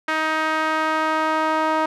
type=tone with band-pass filter sweep; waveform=sawtooth; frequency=314.4 Hz; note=D#4; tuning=18 cents sharp; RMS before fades=-21 dBFS; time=0.08-1.86 s; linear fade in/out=5 ms; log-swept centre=1600 to 1000 Hz; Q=1.7; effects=none